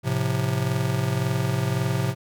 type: chord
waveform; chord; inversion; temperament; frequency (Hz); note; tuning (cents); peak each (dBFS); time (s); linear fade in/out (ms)
square; F major; first; just; 109.13 / 130.96 / 174.61; A2 / C3 / F3; -14 / +2 / 0; -28 / -25 / -30; 0.03-2.15; 50
effects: none